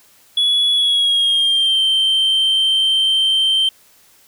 sine tone with pitch glide, 3389 to 3126 Hz, G#7 to G7, +34 to -6 cents, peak -10 dBFS, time 0.37-3.69 s, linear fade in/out 5 ms, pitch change -140 cents, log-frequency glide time 0.74-1.81 s, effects tanh soft clip ceiling -11 dBFS + white hiss -51 dBFS RMS until 4.27 s

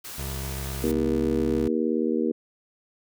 white noise, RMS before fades -38 dBFS, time 0.04-0.92 s, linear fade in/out 10 ms
25% pulse tone, 67.1 Hz, C2, 44 cents sharp, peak -27 dBFS, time 0.18-1.68 s, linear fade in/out 5 ms
harmonic tone, 79 Hz, D#2, 27 cents sharp, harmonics 3 / 4 / 5 / 6, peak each -26 / -27 / -28 / -29 dBFS, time 0.83-2.32 s, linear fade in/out 10 ms
effects none

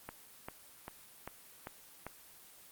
click train, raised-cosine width 0.5 ms, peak -26 dBFS, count 6, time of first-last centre 0.09-2.066 s, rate 2.53 Hz, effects white hiss -57 dBFS RMS until 2.71 s + Opus 24 kbps

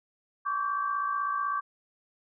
sine tone cluster, 1093 / 1149 / 1574 Hz, C#6 / D6 / G6, -25 / -38 / +7 cents, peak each -36 / -28 / -36 dBFS, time 0.45-1.61 s, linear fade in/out 20 ms, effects none

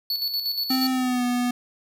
square tone with tremolo, 4435 Hz, C#8, in tune, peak -23 dBFS, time 0.1-0.87 s, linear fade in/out 2 ms, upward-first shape square, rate 8.4 Hz, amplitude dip 50%
square tone with pitch glide, 260 to 245.4 Hz, C4 to B3, -11 to -11 cents, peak -22 dBFS, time 0.7-1.51 s, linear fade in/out 5 ms, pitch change -100 cents, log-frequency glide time 0.89-1.24 s
effects none

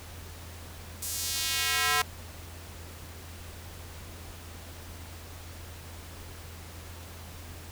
square tone with high-pass filter sweep, 146.83 Hz, D3, in tune, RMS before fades -29 dBFS, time 1.02-2.02 s, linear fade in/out 5 ms, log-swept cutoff 8400 to 1100 Hz, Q 0.98, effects added 84 Hz sine -44 dBFS peak until 7.71 s + pink hiss -47 dBFS RMS until 7.71 s

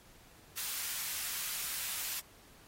white high-pass noise, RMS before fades -38 dBFS, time 0.57-2.2 s, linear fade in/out 5 ms, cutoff 1200 Hz, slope 12 dB/octave, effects pink hiss -60 dBFS RMS until 2.67 s + AAC 48 kbps

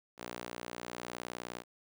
sawtooth tone with high-pass filter, 59.7 Hz, A#1, 42 cents sharp, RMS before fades -44 dBFS, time 0.17-1.64 s, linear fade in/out 50 ms, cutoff 350 Hz, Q 0.61, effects none

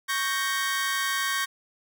sawtooth chord, G diminished, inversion second, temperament equal, 1108.7 / 1568 / 1864.7 Hz, Db6 / G6 / Bb6, 0 / 0 / 0 cents, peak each -26 dBFS, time 0.08-1.46 s, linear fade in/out 20 ms, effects none

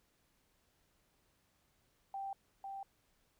sine tone with echo, 784 Hz, G5, in tune, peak -39 dBFS, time 2.14-2.33 s, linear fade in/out 2 ms, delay 500 ms, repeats 1, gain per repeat -3 dB, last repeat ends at 2.83 s, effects pink hiss -75 dBFS RMS until 3.39 s

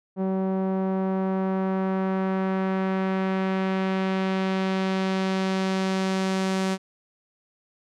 sawtooth tone with low-pass filter sweep, 190 Hz, F#3, 46 cents sharp, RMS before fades -25 dBFS, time 0.16-6.78 s, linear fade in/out 50 ms, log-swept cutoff 680 to 7900 Hz, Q 0.89, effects none

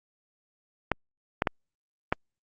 clicks, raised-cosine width 0.5 ms, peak -8 dBFS, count 4, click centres 0.917 / 1.421 / 1.472 / 2.125 s, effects Opus 48 kbps

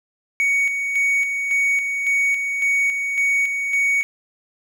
triangle tone with tremolo, 2237 Hz, C#7, 15 cents sharp, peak -14 dBFS, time 0.4-4.03 s, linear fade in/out 0 ms, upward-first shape square, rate 1.8 Hz, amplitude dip 45%, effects none

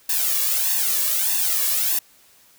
blue noise with flanger, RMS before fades -21 dBFS, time 0.09-1.99 s, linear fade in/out 5 ms, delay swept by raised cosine 1.1 to 1.79 ms, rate 1.6 Hz, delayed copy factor +0.95, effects white hiss -54 dBFS RMS until 2.58 s

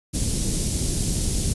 pink band-stop noise, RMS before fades -23 dBFS, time 0.13-1.54 s, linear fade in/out 20 ms, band 250 to 6500 Hz, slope 12 dB/octave, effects resampled to 24000 Hz

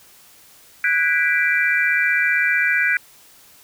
sine chord, G# half-diminished seventh, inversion third, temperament equal with one note detuned, 1480 / 1635.5 / 1975.5 / 2349 Hz, F#6 / G#6 / B6 / D7, 0 / -27 / 0 / 0 cents, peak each -21 dBFS, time 0.84-2.97 s, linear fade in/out 2 ms, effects white hiss -49 dBFS RMS until 3.63 s

